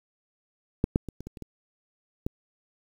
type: clicks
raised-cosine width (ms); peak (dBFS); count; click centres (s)
3; -9 / -8 / -22 / -26 / -25 / -29 / -25 / -15; 8; 0.841 / 0.959 / 1.087 / 1.206 / 1.27 / 1.372 / 1.423 / 2.265
effects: 8-bit